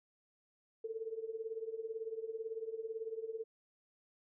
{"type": "tone with tremolo", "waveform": "sine", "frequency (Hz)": 446.8, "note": "A4", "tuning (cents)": 27, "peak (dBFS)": -35, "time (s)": [0.84, 3.44], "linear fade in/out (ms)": 5, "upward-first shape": "triangle", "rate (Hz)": 18, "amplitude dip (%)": 90, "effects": []}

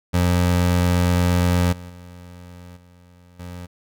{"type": "tone with level steps", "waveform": "25% pulse", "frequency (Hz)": 88.5, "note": "F2", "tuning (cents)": 23, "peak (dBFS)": [-12, -31, -35, -44, -29], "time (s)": [0.13, 3.67], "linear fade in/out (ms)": 20, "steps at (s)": [1.72, 1.89, 2.76, 3.39], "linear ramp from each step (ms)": 10, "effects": []}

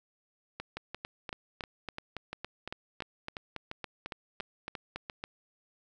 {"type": "two click trains", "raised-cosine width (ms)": 0.3, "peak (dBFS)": [-22, -21], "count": [14, 17], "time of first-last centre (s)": [[0.6, 5.098], [0.77, 5.239]], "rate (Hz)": [2.89, 3.58], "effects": []}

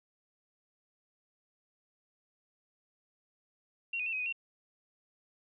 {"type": "tone with pitch steps", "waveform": "sine", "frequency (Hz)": [2746, 2487, 2692, 2528, 2487, 2732], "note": ["F7", "D#7", "E7", "D#7", "D#7", "F7"], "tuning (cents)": [-30, -1, 36, 27, -1, -39], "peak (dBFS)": -32, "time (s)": [3.93, 4.326], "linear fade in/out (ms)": 5, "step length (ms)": 66, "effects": []}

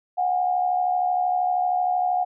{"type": "tone pair together", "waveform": "sine", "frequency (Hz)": [727.1, 800], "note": ["F#5", "G5"], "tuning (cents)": [-30, 35], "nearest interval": "major second", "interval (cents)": 165, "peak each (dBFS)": [-20, -28], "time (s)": [0.17, 2.25], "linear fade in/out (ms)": 20, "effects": []}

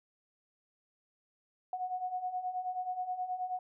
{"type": "beating tone pair", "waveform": "sine", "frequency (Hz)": [727, 736.4], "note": ["F#5", "F#5"], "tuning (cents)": [-31, -8], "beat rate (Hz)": 9.4, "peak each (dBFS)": [-40, -35], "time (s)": [1.73, 3.59], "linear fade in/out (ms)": 2, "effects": []}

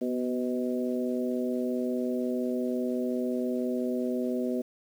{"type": "harmonic tone with a mistuned harmonic", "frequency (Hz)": 125.7, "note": "B2", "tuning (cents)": 31, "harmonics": [2, 3, 4, 5], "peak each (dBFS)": [-29, -33, -35, -37], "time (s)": [0.01, 4.62], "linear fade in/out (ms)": 10, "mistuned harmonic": 2, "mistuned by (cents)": -31, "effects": ["9-bit"]}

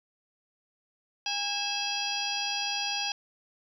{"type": "harmonic tone with a mistuned harmonic", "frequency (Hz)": 816, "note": "G#5", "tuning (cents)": -31, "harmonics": [1, 2, 3, 4, 5, 6, 7], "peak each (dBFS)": [-36, -42, -35, -35, -42, -34, -38], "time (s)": [1.26, 3.12], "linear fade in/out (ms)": 2, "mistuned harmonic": 3, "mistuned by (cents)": 120, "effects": ["10-bit"]}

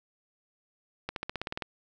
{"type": "accelerating click train", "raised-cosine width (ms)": 0.3, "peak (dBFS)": -17, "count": 10, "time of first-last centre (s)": [1.09, 1.622], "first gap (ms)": 72, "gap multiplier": 0.95, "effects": []}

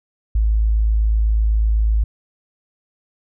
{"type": "tone", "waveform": "sine", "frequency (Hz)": 54, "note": "A1", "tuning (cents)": -32, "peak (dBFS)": -13, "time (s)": [0.35, 2.04], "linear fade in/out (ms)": 5, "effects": []}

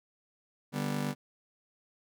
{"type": "chord", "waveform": "40% pulse", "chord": "G major", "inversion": "second", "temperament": "just", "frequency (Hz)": [147, 196, 245], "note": ["D3", "G3", "B3"], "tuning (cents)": [2, 0, -14], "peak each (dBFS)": [-34, -36, -34], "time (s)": [0.72, 1.15], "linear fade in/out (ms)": 50, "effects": []}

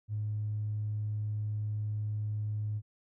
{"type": "tone with tanh clipping", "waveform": "triangle", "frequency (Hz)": 105.9, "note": "G#2", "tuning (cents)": 34, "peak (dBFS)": -31, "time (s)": [0.08, 2.82], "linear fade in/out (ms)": 50, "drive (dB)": 4, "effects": []}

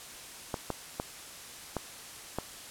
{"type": "clicks", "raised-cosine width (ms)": 1, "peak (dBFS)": -17, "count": 5, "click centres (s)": [0.542, 0.703, 0.999, 1.767, 2.386], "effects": ["white hiss -46 dBFS RMS until 2.7 s", "low-pass 11000 Hz 12 dB/octave"]}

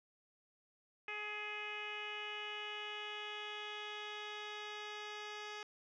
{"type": "tone with low-pass filter sweep", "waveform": "10% pulse", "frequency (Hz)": 420, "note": "G#4", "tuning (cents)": 19, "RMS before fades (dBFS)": -45, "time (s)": [1.08, 5.63], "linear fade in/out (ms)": 2, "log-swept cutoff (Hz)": [2500, 4300], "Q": 4.6, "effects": []}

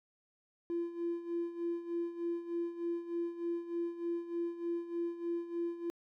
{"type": "tone with tremolo", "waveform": "triangle", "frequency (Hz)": 341.4, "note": "F4", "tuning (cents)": -39, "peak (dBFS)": -28, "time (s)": [0.7, 5.9], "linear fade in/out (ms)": 0, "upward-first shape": "sine", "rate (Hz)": 3.3, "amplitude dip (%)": 80, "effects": ["tanh soft clip ceiling -29 dBFS"]}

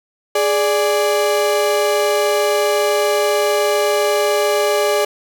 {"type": "tone pair together", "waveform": "35% pulse", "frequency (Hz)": [415.6, 587.3], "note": ["G#4", "D5"], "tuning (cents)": [1, 0], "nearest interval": "tritone", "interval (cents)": 599, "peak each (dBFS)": -15, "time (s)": [0.35, 5.05], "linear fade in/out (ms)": 5, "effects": []}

